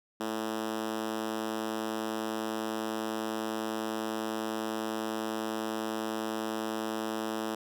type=tone with high-pass filter; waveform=5% pulse; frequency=110 Hz; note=A2; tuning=in tune; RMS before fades=-34 dBFS; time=0.2-7.55 s; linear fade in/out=5 ms; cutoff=260 Hz; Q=3.2; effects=none